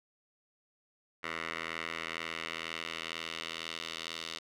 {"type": "tone with band-pass filter sweep", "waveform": "10% pulse", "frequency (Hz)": 82.1, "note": "E2", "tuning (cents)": -6, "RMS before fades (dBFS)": -40, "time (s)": [1.23, 4.39], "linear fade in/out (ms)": 10, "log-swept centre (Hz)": [1900, 3700], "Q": 1.7, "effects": []}